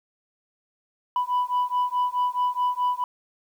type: beating tone pair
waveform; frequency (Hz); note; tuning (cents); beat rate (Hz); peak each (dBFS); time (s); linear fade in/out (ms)
sine; 987.8 / 992.5; B5 / B5; 0 / +8; 4.7; -23; 1.16-3.04; 2
effects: tanh soft clip ceiling -18 dBFS + 9-bit